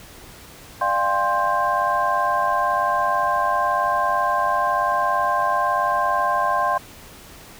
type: tone cluster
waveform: sine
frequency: 599 / 700 / 798 / 1052 / 1580 Hz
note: D5 / F5 / G5 / C6 / G6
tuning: +34 / +4 / +31 / +9 / +13 cents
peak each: -27 / -24 / -27 / -20 / -28 dBFS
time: 0.81-6.78 s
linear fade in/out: 5 ms
effects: pink hiss -43 dBFS RMS until 7.59 s